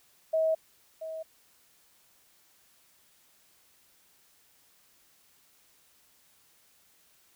sine tone with echo, 640 Hz, D#5, 49 cents sharp, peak -23 dBFS, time 0.33-0.55 s, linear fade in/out 10 ms, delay 680 ms, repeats 1, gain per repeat -12 dB, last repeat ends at 1.23 s, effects white hiss -64 dBFS RMS until 7.35 s

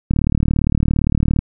click train, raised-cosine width 5 ms, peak -4 dBFS, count 49, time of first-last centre 0.11-1.39 s, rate 37.5 Hz, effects none

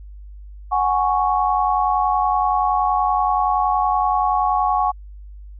sine chord, F# suspended second, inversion none, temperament equal, 740 / 830.6 / 1108.7 Hz, F#5 / G#5 / C#6, 0 / 0 / 0 cents, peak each -20 dBFS, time 0.71-4.92 s, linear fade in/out 20 ms, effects added 50 Hz sine -35 dBFS peak until 5.59 s

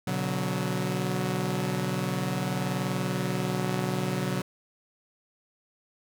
sawtooth chord, B minor, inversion none, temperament equal with one note detuned, 123.47 / 143.89 / 185 Hz, B2 / D3 / F#3, 0 / -35 / 0 cents, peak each -29 / -28 / -26 dBFS, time 0.07-4.42 s, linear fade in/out 5 ms, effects none

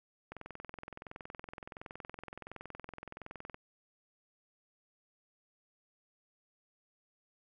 click train, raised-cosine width 0.5 ms, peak -29 dBFS, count 70, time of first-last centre 0.32-3.544 s, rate 21.4 Hz, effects none

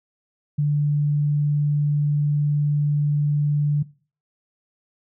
sine tone, 146.83 Hz, D3, in tune, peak -17 dBFS, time 0.58-3.83 s, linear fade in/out 10 ms, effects noise-tail reverb RT60 0.4 s tail -20 dB re dry

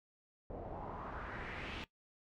pink noise with low-pass filter sweep, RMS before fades -45 dBFS, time 0.5-1.84 s, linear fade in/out 0 ms, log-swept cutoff 560 to 3100 Hz, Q 2.4, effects noise-tail reverb RT60 0.1 s tail -18 dB re dry

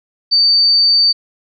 sine tone, 4592 Hz, D8, 40 cents flat, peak -8 dBFS, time 0.31-1.13 s, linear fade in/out 20 ms, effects none

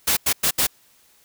white noise bursts at uneven times, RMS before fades -19 dBFS, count 4, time 0.07-0.17 / 0.26-0.33 / 0.43-0.51 / 0.58-0.67 s, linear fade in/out 10 ms, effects white hiss -57 dBFS RMS until 1.24 s

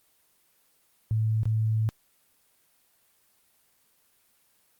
sine tone with dropouts, 110 Hz, A2, in tune, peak -22 dBFS, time 1.11-1.89 s, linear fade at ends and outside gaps 0 ms, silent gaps 1.433-1.455 s, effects white hiss -66 dBFS RMS until 4.79 s + Opus 24 kbps

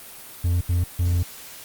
triangle tone bursts at uneven times, 87.31 Hz, F2, in tune, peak -16 dBFS, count 3, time 0.44-0.61 / 0.69-0.84 / 0.99-1.23 s, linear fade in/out 5 ms, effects white hiss -41 dBFS RMS until 1.64 s + Opus 32 kbps

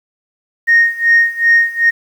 sine tone with tremolo, 1856 Hz, A#6, 8 cents flat, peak -4 dBFS, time 0.67-1.91 s, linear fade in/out 20 ms, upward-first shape sine, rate 2.6 Hz, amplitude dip 90%, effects tanh soft clip ceiling -2 dBFS + 7-bit

